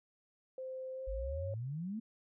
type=tone with pitch glide; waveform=sine; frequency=520 to 549.6 Hz; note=C5 to C#5; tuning=-11 to -15 cents; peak=-40 dBFS; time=0.58-1.54 s; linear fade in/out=2 ms; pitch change=+96 cents; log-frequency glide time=0.93-1.39 s
type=exponential sweep; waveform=sine; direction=up; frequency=47.4 to 231.7 Hz; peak=-37 dBFS; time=1.07-2 s; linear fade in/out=10 ms
effects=none